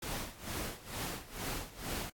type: noise with tremolo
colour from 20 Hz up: pink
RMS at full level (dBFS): -38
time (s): 0.02-2.1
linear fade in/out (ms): 5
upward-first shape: sine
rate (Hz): 2.2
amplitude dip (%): 85
effects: AAC 64 kbps